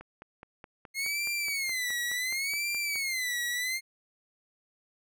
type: click train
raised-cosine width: 0.5 ms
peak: -30 dBFS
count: 15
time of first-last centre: 0.01-2.957 s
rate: 4.75 Hz
type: tone with vibrato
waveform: sawtooth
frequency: 2135 Hz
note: C7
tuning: 34 cents sharp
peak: -26 dBFS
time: 0.94-3.81 s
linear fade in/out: 50 ms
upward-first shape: sine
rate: 0.7 Hz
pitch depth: 180 cents each way
effects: none